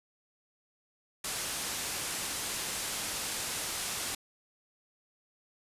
white low-pass noise, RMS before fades -36 dBFS, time 1.24-4.15 s, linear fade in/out 5 ms, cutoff 11000 Hz, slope 24 dB/octave, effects resampled to 32000 Hz

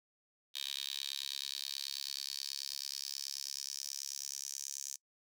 10% pulse tone with high-pass filter sweep, 69.3 Hz, C#2, in tune, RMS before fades -42 dBFS, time 0.54-4.97 s, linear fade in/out 20 ms, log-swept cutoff 3600 to 6300 Hz, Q 4.6, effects noise-tail reverb RT60 0.1 s tail -24 dB re dry

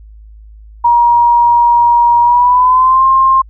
sine tone with pitch glide, 950 to 1060.2 Hz, A#5 to C6, +33 to +23 cents, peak -5 dBFS, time 0.84-3.42 s, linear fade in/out 10 ms, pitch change +190 cents, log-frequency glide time 2.21-3.05 s, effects added 53 Hz sine -33 dBFS peak until 3.49 s

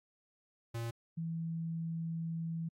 square / sine tone pair in turn, 116.1 / 164.62 Hz, A#2 / E3, -7 / -2 cents, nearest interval tritone, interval 605 cents, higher second, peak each -37 / -35 dBFS, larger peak second, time 0.74-0.91 / 1.17-2.69 s, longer second, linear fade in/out 10 ms, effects AAC 48 kbps

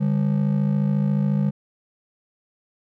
triangle ring-modulated tone, 172 Hz, F3, 26 cents flat, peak -13 dBFS, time 0-1.51 s, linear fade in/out 20 ms, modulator 27.1 Hz, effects none

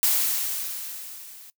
blue noise with level ramp, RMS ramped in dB -20 to -46 dBFS, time 0.03-1.5 s, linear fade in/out 0 ms, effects noise-tail reverb RT60 0.1 s tail -20 dB re dry

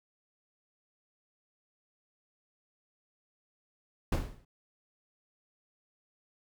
brown noise with exponential decay, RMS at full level -24 dBFS, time 4.12-4.45 s, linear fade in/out 5 ms, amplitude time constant 70 ms, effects none

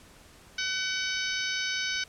harmonic tone, 755 Hz, F#5, 35 cents sharp, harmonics 2 / 3 / 4 / 5 / 6 / 7 / 8, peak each -33 / -35 / -36 / -37 / -38 / -38 / -39 dBFS, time 0.58-2.04 s, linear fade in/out 5 ms, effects pink hiss -54 dBFS RMS until 2.08 s + low-pass 11000 Hz 12 dB/octave

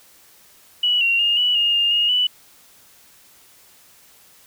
sine tone with pitch steps, 2938 / 2753 / 2832 / 2949 / 2841 / 2817 / 2856 / 2970 Hz, F#7 / F7 / F7 / F#7 / F7 / F7 / F7 / F#7, -13 / -25 / +23 / -6 / +29 / +14 / +38 / +6 cents, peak -15 dBFS, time 0.83-2.27 s, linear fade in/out 5 ms, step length 180 ms, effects white hiss -51 dBFS RMS until 4.46 s

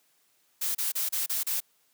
blue noise bursts, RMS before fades -29 dBFS, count 6, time 0.61-1.605 s, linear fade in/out 10 ms, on 140 ms, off 31 ms, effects white hiss -68 dBFS RMS until 1.93 s + high-pass 150 Hz 12 dB/octave

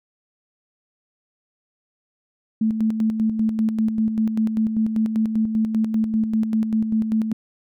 sine tone with tremolo, 220 Hz, A3, in tune, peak -16 dBFS, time 2.61-7.33 s, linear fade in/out 5 ms, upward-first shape square, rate 5.1 Hz, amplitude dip 50%, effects none

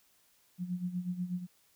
sine tone with tremolo, 179.2 Hz, F3, 45 cents sharp, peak -30 dBFS, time 0.58-1.47 s, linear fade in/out 50 ms, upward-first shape sine, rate 8.2 Hz, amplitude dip 75%, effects white hiss -68 dBFS RMS until 1.75 s

